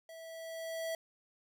square tone with level ramp, 654 Hz, E5, 14 cents flat, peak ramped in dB -49 to -35 dBFS, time 0.09-0.95 s, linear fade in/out 2 ms, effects none

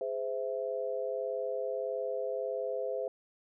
sine chord, Ab augmented, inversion none, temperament equal with one note detuned, 415.3 / 516.9 / 659.3 Hz, Ab4 / C5 / E5, 0 / -21 / 0 cents, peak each -38 / -34 / -38 dBFS, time 0.01-3.08 s, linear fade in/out 2 ms, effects none

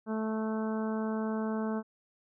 harmonic tone, 219 Hz, A3, 8 cents flat, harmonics 1 / 2 / 3 / 4 / 5 / 6 / 7, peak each -31 / -37 / -41 / -43 / -45 / -47 / -48 dBFS, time 0.06-1.83 s, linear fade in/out 50 ms, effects none

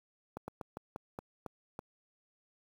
slowing click train, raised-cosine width 1 ms, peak -26 dBFS, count 8, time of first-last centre 0.37-1.791 s, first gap 110 ms, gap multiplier 1.2, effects high-pass 80 Hz 12 dB/octave + 9-bit

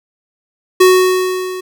square tone with level ramp, 369.9 Hz, F#4, in tune, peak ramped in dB -4 to -23 dBFS, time 0.8-1.61 s, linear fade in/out 10 ms, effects none

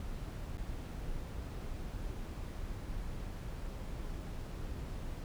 brown noise with dropouts, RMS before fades -41 dBFS, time 0-5.24 s, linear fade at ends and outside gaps 1 ms, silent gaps 0.572-0.58 s, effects none

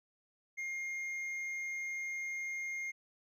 sine tone with hard clipping, 2126 Hz, C7, 27 cents sharp, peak -38 dBFS, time 0.57-2.92 s, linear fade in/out 20 ms, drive 4 dB, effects none

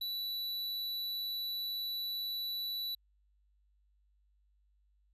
square tone, 3951 Hz, B7, in tune, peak -36 dBFS, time 0.01-2.95 s, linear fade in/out 5 ms, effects added 50 Hz sine -68 dBFS peak until 5.13 s + resampled to 32000 Hz

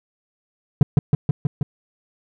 triangle tone with echo, 143 Hz, D3, 46 cents flat, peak -5 dBFS, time 0.81-0.83 s, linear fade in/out 2 ms, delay 160 ms, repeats 5, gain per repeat -2 dB, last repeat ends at 1.63 s, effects none

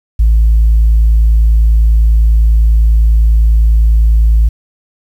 sine tone, 55 Hz, A1, in tune, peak -3 dBFS, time 0.19-4.49 s, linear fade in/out 10 ms, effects tanh soft clip ceiling -2 dBFS + 7-bit

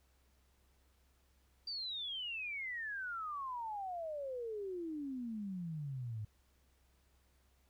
sine exponential sweep, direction down, 4724 to 103.2 Hz, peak -39 dBFS, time 1.67-6.25 s, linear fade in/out 5 ms, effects added 65 Hz sine -70 dBFS peak until 7.69 s + pink hiss -75 dBFS RMS until 7.69 s

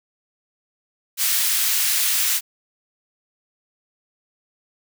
white high-pass noise, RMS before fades -20 dBFS, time 1.17-2.41 s, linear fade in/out 50 ms, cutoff 1800 Hz, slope 12 dB/octave, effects none

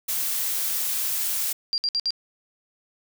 blue noise, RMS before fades -26 dBFS, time 0.08-1.53 s, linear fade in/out 10 ms
sine tone bursts, 4755 Hz, D8, 21 cents sharp, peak -21 dBFS, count 4, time 1.73-2.106 s, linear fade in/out 0 ms, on 49 ms, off 60 ms
effects none

